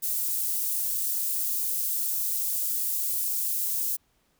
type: high-pass noise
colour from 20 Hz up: white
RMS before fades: -28 dBFS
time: 0.02-3.97 s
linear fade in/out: 20 ms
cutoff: 9900 Hz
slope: 12 dB/octave
effects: pink hiss -69 dBFS RMS until 4.39 s